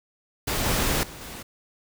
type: noise with level steps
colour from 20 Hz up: pink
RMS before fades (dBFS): -26 / -24 / -41 / -38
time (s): 0.47-1.43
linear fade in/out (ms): 10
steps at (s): 0.64 / 1.03 / 1.21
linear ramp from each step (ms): 2
effects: none